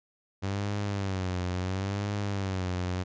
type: tone with vibrato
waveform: sawtooth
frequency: 96 Hz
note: G2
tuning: 36 cents flat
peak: -25 dBFS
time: 0.42-3.04 s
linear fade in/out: 20 ms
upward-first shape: sine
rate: 0.73 Hz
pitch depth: 110 cents each way
effects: resampled to 16000 Hz